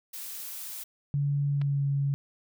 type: noise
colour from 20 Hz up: blue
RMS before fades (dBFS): -39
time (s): 0.13-0.84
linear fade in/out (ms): 10
type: tone with pitch glide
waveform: sine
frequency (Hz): 142.5 to 140.05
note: C#3 to C#3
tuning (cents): +48 to +18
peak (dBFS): -24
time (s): 1.14-2.14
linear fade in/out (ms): 0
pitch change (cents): -30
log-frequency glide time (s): 1.49-1.85
type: clicks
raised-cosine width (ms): 0.3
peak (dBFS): -29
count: 2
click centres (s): 1.615 / 1.618
effects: none